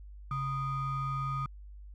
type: ring-modulated tone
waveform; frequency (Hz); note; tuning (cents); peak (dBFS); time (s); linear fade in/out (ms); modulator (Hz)
triangle; 552; C#5; -7; -26; 0.31-1.46; 2; 687
effects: added 50 Hz sine -45 dBFS peak until 1.94 s